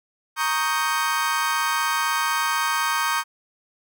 35% pulse chord, Eb dominant seventh, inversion second, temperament equal, 932.3 / 1108.7 / 1244.5 / 1568 Hz, Bb5 / Db6 / Eb6 / G6, 0 / 0 / 0 / 0 cents, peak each -25 dBFS, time 0.36-3.24 s, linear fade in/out 50 ms, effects none

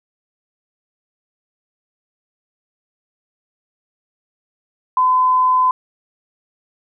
sine tone, 1017 Hz, C6, 50 cents flat, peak -11 dBFS, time 4.97-5.71 s, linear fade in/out 2 ms, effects none

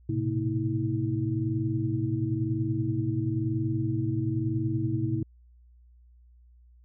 sine tone cluster, 109.9 / 120.2 / 130.9 / 231 / 321.8 Hz, A2 / B2 / C3 / A#3 / E4, -2 / -46 / +1 / -16 / -42 cents, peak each -30 / -38 / -30 / -38 / -30 dBFS, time 0.09-5.23 s, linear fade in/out 5 ms, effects added 60 Hz sine -53 dBFS peak until 6.84 s

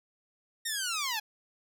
10% pulse linear sweep, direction down, 1870 to 819 Hz, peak -22 dBFS, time 0.65-1.2 s, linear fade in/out 10 ms, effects none

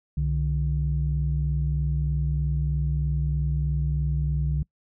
sine tone pair together, 65.23 / 148.4 Hz, C2 / D3, -5 / +18 cents, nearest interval octave + major second, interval 1423 cents, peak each -24 / -24 dBFS, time 0.17-4.63 s, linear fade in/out 5 ms, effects noise-tail reverb RT60 0.1 s tail -25 dB re dry + tanh soft clip ceiling -15 dBFS

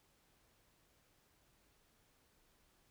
silence, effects pink hiss -73 dBFS RMS until 2.9 s

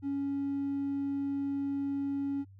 triangle tone, 278.9 Hz, C#4, 11 cents sharp, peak -27 dBFS, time 0.02-2.45 s, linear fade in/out 50 ms, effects tanh soft clip ceiling -26 dBFS + added 97 Hz sine -51 dBFS peak until 2.59 s

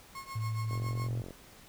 35% pulse tone with tremolo, 1083 Hz, C#6, 41 cents flat, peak -37 dBFS, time 0.15-1.08 s, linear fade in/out 2 ms, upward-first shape triangle, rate 7.2 Hz, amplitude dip 90%
sine tone with pitch glide, 110 to 117.22 Hz, A2 to A#2, 0 to +10 cents, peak -31 dBFS, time 0.35-1.22 s, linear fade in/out 10 ms, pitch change +110 cents, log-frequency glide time 0.62-1.02 s
click train, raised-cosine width 2 ms, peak -30 dBFS, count 28, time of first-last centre 0.71-1.307 s, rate 45.2 Hz
effects pink hiss -55 dBFS RMS until 1.68 s

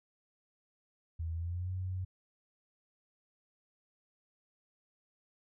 sine tone with pitch glide, 82 to 92.58 Hz, E2 to F#2, -9 to +2 cents, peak -34 dBFS, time 1.19-2.05 s, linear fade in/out 10 ms, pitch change +211 cents, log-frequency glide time 1.33-1.71 s, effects none

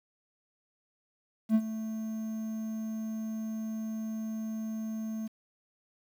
triangle tone with ADSR envelope, 220 Hz, A3, in tune, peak -17 dBFS, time 1.49-5.28 s, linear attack 59 ms, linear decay 57 ms, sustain -14 dB, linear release 13 ms, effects 9-bit

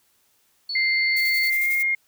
sine tone, 4423 Hz, C#8, 5 cents flat, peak -26 dBFS, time 0.69-1.5 s, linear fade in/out 5 ms
sine tone with pitch glide, 2093 to 2131 Hz, C7 to C7, 0 to +31 cents, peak -19 dBFS, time 0.75-1.95 s, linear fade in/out 5 ms, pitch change +31 cents, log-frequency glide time 1.52-1.7 s
violet noise with tremolo, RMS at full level -32 dBFS, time 1.16-1.83 s, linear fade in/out 10 ms, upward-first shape square, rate 11 Hz, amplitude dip 45%
effects white hiss -64 dBFS RMS until 2.07 s

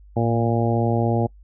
harmonic tone with a mistuned harmonic, 116.54 Hz, A#2, in tune, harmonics 1 / 2 / 3 / 4 / 5 / 6 / 7, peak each -21 / -24 / -26 / -27 / -28 / -29 / -29 dBFS, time 0.16-1.27 s, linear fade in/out 10 ms, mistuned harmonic 1, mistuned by -37 cents, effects noise-tail reverb RT60 0.1 s tail -25 dB re dry + added 50 Hz sine -44 dBFS peak until 1.43 s

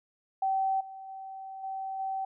sine tone with level steps, 770 Hz, G5, 31 cents flat, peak -25 / -41 / -39 / -33 / -30 dBFS, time 0.42-2.25 s, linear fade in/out 5 ms, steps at 0.8 / 1.08 / 1.63 / 1.99 s, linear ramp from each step 10 ms, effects none

